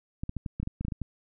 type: clicks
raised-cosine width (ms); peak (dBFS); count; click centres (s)
5; -20; 12; 0.235 / 0.294 / 0.367 / 0.462 / 0.6 / 0.63 / 0.674 / 0.81 / 0.85 / 0.883 / 0.922 / 1.017
effects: none

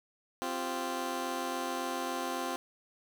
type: chord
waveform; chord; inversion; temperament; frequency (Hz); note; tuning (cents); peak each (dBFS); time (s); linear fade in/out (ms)
15% pulse; C suspended fourth; none; just; 261.6 / 348.8 / 392.4; C4 / F4 / G4; 0 / -2 / +2; -31 / -31 / -37; 0.42-2.56; 0
effects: none

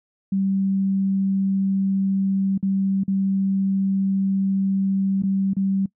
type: tone with dropouts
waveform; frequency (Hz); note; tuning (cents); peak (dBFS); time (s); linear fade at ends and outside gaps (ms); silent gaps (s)
sine; 193.9; G3; -19; -18; 0.32-5.86; 5; 2.578-2.627 / 3.036-3.079 / 5.223-5.234 / 5.535-5.566
effects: noise-tail reverb RT60 0.1 s tail -22 dB re dry

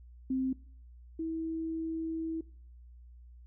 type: tone pair in turn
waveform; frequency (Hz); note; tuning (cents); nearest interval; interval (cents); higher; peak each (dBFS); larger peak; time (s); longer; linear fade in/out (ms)
sine; 261.6 / 324.1; C4 / E4; 0 / -29; major third; 371; second; -28 / -32; first; 0.3-0.53 / 1.19-2.41; second; 5
effects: noise-tail reverb RT60 0.5 s tail -22 dB re dry + added 60 Hz sine -50 dBFS peak until 3.46 s

